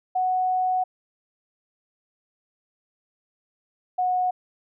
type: tone pair in turn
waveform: sine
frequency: 740 / 731.5 Hz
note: F#5 / F#5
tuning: 0 / -20 cents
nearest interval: unison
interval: 20 cents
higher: first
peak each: -20 dBFS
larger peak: neither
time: 0.15-0.84 / 3.98-4.31 s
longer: first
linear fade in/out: 10 ms
effects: none